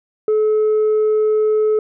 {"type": "tone with tanh clipping", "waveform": "sine", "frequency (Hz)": 430, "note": "A4", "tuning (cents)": -40, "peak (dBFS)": -13, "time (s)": [0.28, 1.79], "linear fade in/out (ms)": 2, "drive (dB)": 1, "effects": []}